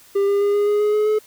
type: tone with pitch steps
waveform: triangle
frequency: 398.2 / 402.4 / 406.6 / 410.8 / 415.1 / 419.4 / 423.8 / 428.3 Hz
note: G4 / G4 / G#4 / G#4 / G#4 / G#4 / G#4 / A4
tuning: +27 / +45 / -37 / -19 / -1 / +17 / +35 / -47 cents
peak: -13 dBFS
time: 0.15-1.19 s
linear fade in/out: 10 ms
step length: 130 ms
effects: white hiss -49 dBFS RMS until 1.26 s